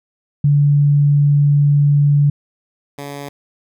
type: tone pair in turn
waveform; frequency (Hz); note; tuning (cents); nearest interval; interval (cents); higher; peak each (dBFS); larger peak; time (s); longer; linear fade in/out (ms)
sine / 10% pulse; 144.4 / 142.08; D3 / C#3; -29 / +43; unison; 28; first; -9 / -19; first; 0.44-2.3 / 2.98-3.29; first; 5
effects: none